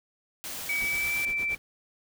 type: noise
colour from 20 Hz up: white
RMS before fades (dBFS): -37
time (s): 0.44-1.25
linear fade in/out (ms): 0
type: tone with pitch glide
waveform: sine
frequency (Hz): 2277 to 2334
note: C#7 to D7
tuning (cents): +46 to -11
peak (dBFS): -26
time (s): 0.69-1.55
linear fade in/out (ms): 5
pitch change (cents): +43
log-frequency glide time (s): 0.81-1.14
type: noise with tremolo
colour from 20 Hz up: pink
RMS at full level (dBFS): -42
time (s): 0.81-1.58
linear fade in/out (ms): 0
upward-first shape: sine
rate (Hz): 8.7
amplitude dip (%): 85
effects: none